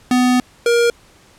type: tone pair in turn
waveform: square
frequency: 250 / 471.9 Hz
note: B3 / A#4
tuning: +21 / +21 cents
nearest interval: major seventh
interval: 1100 cents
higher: second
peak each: -12 dBFS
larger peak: neither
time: 0.11-0.4 / 0.66-0.9 s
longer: first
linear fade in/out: 2 ms
effects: pink hiss -49 dBFS RMS until 1.38 s + low-pass 10000 Hz 12 dB/octave